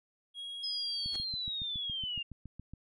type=tone with pitch glide; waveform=triangle; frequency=3297 to 3265 Hz; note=G#7 to G#7; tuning=-13 to -30 cents; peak=-38 dBFS; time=0.34-1.25 s; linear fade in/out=50 ms; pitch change=-17 cents; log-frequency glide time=0.74-0.87 s
type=linear sweep; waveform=sine; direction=down; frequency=5100 to 2770 Hz; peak=-34 dBFS; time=0.63-2.23 s; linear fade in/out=10 ms
type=click train; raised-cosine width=5 ms; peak=-33 dBFS; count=13; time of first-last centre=1.06-2.736 s; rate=7.16 Hz
type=noise with exponential growth; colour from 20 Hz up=pink; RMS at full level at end=-41 dBFS; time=1.08-1.16 s; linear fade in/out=2 ms; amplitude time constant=16 ms
effects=resampled to 24000 Hz